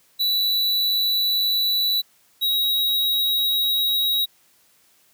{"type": "tone pair in turn", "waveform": "square", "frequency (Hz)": [3951, 3823], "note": ["B7", "A#7"], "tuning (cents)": [0, 43], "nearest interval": "minor second", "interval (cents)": 57, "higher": "first", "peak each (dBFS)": -19, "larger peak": "neither", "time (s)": [[0.19, 2.02], [2.41, 4.26]], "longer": "second", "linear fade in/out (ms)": 20, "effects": ["white hiss -59 dBFS RMS until 5.13 s", "high-pass 80 Hz 12 dB/octave"]}